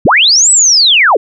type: linear two-way sweep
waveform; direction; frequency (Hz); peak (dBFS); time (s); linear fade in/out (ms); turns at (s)
sine; up then down; 58.27 to 8030 to 337.2; -4; 0.05-1.17; 5; 0.51
effects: none